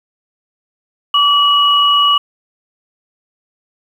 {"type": "tone pair together", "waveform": "sine", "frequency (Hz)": [1152, 2917], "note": ["D6", "F#7"], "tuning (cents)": [-34, -25], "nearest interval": "octave + major third", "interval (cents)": 1609, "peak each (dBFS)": -11, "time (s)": [1.14, 2.18], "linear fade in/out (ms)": 5, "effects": ["7-bit"]}